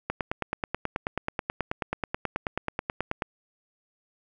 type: click train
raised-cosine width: 0.5 ms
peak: -12 dBFS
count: 30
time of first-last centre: 0.1-3.222 s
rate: 9.29 Hz
effects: none